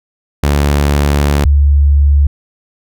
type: tone pair in turn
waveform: sawtooth / sine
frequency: 72 / 71.5 Hz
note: D2 / D2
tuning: -34 / -46 cents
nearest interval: unison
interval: 12 cents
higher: first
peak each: -5 dBFS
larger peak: neither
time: 0.43-1.45 / 1.45-2.27 s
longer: first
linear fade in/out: 5 ms
effects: none